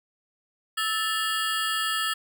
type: ring-modulated tone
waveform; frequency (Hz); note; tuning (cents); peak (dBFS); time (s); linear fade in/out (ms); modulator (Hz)
25% pulse; 1533; G6; -39; -18; 0.77-2.14; 10; 224
effects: none

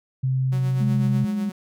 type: tone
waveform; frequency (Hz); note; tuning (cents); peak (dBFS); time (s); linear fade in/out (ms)
sine; 130.81; C3; 0; -19; 0.23-1.25; 10
type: tone with tremolo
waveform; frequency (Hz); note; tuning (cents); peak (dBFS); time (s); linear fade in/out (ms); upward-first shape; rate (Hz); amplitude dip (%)
sawtooth; 184.8; F#3; -2; -29; 0.52-1.52; 5; sine; 8.1; 50
type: tone with vibrato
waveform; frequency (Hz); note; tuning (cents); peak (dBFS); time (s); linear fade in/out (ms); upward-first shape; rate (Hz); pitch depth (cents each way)
sine; 206.2; G#3; -12; -22; 0.8-1.5; 10; sine; 2.5; 20
effects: none

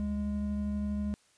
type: tone pair together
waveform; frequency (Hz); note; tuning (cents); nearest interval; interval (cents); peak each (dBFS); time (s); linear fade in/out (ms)
triangle; 73 / 206.5; D2 / G#3; -10 / -10; octave + tritone; 1800; -34 / -29; 0-1.14; 0
effects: white hiss -66 dBFS RMS until 1.37 s + resampled to 22050 Hz

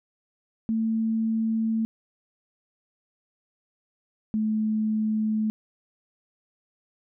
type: tone pair in turn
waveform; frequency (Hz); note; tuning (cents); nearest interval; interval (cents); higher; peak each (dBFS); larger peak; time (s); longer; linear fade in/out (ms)
sine; 223.2 / 216.6; A3 / A3; +25 / -27; minor second; 52; first; -22 / -22; neither; 0.69-1.85 / 4.34-5.5; neither; 0
effects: none

